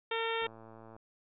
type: harmonic tone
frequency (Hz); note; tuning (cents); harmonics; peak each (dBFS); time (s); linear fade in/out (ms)
454.7; A#4; -43; 1 / 2 / 3 / 4 / 5 / 6 / 7 / 8; -35 / -38 / -40 / -41 / -42 / -43 / -43 / -44; 0.11-0.47; 5
type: click train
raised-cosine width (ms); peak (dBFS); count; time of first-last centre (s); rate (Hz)
1; -38; 62; 0.42-0.965; 112
effects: none